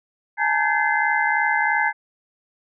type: tone cluster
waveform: sine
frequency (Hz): 840 / 903 / 1546 / 1698 / 2066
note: G#5 / A5 / G6 / G#6 / C7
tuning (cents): +19 / +45 / -24 / +38 / -22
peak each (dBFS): -24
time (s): 0.37-1.93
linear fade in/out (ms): 50
effects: none